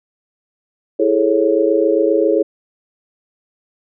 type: chord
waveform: sine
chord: A major seventh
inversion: second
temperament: just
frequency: 330 / 412.5 / 440 / 550 Hz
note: E4 / G#4 / A4 / C#5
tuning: +2 / -12 / 0 / -14 cents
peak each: -17 dBFS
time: 0.99-2.43 s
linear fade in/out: 10 ms
effects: none

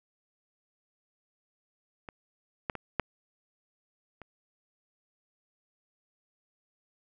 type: clicks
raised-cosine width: 0.5 ms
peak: -26 / -15 / -22 / -11 / -30 dBFS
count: 5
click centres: 2.088 / 2.698 / 2.753 / 2.997 / 4.217 s
effects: none

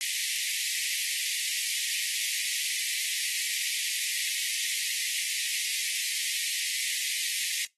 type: high-pass noise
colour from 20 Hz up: pink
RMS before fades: -31 dBFS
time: 0.01-7.65 s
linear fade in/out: 0 ms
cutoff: 1900 Hz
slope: 96 dB/octave
effects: noise-tail reverb RT60 0.2 s tail -23 dB re dry + AAC 32 kbps

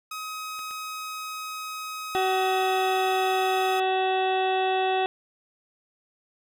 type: tone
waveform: sawtooth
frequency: 1266 Hz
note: D#6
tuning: 30 cents sharp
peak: -29 dBFS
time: 0.11-3.8 s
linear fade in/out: 5 ms
type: clicks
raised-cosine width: 0.3 ms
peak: -30 dBFS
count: 2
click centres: 0.592 / 0.71 s
type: harmonic tone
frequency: 377.2 Hz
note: F#4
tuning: 33 cents sharp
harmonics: 1 / 2 / 3 / 4 / 5 / 7 / 8 / 9 / 10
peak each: -26 / -24 / -39 / -38 / -37 / -34 / -47 / -36 / -44 dBFS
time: 2.15-5.06 s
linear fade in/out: 0 ms
effects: none

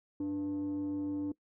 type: tone with frequency modulation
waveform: sine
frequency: 293.7 Hz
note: D4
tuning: in tune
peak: -30 dBFS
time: 0.2-1.32 s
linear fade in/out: 5 ms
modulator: 198 Hz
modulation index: 0.27
effects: noise-tail reverb RT60 0.1 s tail -21 dB re dry + tanh soft clip ceiling -30 dBFS

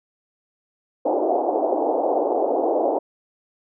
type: band-pass noise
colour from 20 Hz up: white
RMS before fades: -21 dBFS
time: 1.05-2.99 s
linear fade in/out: 10 ms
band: 300 to 790 Hz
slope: 48 dB/octave
effects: none

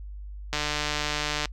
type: click train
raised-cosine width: 0.2 ms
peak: -10 dBFS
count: 139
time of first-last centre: 0.53-1.456 s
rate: 149 Hz
effects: noise-tail reverb RT60 0.1 s tail -25 dB re dry + added 50 Hz sine -36 dBFS peak until 1.52 s

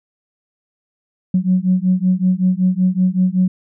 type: beating tone pair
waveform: sine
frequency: 181.7 / 187 Hz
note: F#3 / F#3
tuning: -31 / +19 cents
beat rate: 5.3 Hz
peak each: -15 / -15 dBFS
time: 1.34-3.48 s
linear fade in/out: 5 ms
effects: tanh soft clip ceiling -5 dBFS

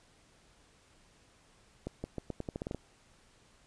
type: accelerating click train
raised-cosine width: 2 ms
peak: -23 dBFS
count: 11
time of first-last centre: 1.87-2.747 s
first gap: 170 ms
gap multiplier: 0.84
effects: pink hiss -64 dBFS RMS until 3.66 s + resampled to 22050 Hz

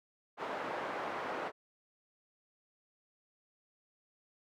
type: band-pass noise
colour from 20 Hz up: pink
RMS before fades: -39 dBFS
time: 0.37-1.52 s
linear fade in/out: 50 ms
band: 490 to 1400 Hz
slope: 12 dB/octave
effects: none

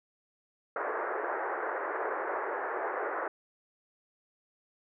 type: band-pass noise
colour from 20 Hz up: pink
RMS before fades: -34 dBFS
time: 0.76-3.28 s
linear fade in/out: 2 ms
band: 370 to 1800 Hz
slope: 48 dB/octave
effects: none

